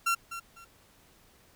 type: tone with echo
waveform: 30% pulse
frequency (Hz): 1366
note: F6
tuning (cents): -39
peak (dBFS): -22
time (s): 0.06-0.15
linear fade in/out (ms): 10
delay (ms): 250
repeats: 2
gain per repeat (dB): -12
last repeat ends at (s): 0.65
effects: pink hiss -61 dBFS RMS until 1.55 s